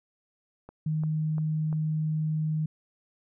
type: click train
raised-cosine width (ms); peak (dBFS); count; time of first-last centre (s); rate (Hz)
1; -30; 4; 0.69-1.728; 2.89
type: tone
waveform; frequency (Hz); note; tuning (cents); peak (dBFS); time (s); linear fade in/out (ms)
sine; 155.56; D#3; 0; -25; 0.86-2.66; 5
effects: none